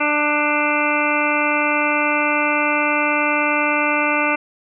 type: harmonic tone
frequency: 296.7 Hz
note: D4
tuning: 18 cents sharp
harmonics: 1 / 2 / 3 / 4 / 5 / 7 / 8 / 9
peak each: -24 / -24 / -24 / -24 / -24 / -24 / -24 / -24 dBFS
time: 0-4.36 s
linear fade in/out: 10 ms
effects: none